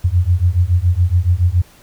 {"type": "beating tone pair", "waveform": "sine", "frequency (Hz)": [85.2, 92.3], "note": ["F2", "F#2"], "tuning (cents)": [-42, -4], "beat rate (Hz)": 7.1, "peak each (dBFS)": -14, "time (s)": [0.04, 1.62], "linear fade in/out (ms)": 10, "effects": ["pink hiss -47 dBFS RMS until 1.82 s"]}